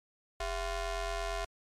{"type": "ring-modulated tone", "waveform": "sawtooth", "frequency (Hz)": 359.4, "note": "F4", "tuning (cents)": 50, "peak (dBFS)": -26, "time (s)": [0.4, 1.45], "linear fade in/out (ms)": 5, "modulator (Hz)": 315, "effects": ["low-pass 8000 Hz 12 dB/octave", "MP3 96 kbps"]}